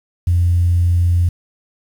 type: tone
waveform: sine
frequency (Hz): 87.31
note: F2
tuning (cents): 0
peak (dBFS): -10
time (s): 0.27-1.29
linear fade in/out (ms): 5
effects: tanh soft clip ceiling -6 dBFS + 7-bit